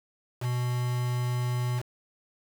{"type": "tone with quantisation", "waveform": "triangle", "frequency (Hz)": 123.2, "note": "B2", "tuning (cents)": -4, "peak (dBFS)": -24, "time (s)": [0.4, 1.83], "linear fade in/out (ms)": 50, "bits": 6, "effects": []}